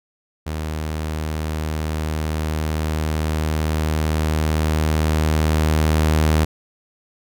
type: tone with level ramp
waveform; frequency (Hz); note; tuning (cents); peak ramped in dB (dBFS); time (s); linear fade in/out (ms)
sawtooth; 77.78; D#2; 0; -20 to -10; 0.46-6.45; 10
effects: none